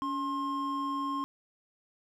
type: tone pair together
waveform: triangle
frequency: 282.3 / 1065 Hz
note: C#4 / C6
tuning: +32 / +30 cents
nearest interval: octave + major seventh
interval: 2298 cents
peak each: -33 / -30 dBFS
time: 0.02-1.24 s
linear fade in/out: 0 ms
effects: none